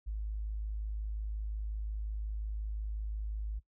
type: tone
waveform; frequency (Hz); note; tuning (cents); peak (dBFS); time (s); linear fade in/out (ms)
sine; 52.8; G#1; +29; -34; 0.06-3.6; 20
effects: noise-tail reverb RT60 0.1 s tail -19 dB re dry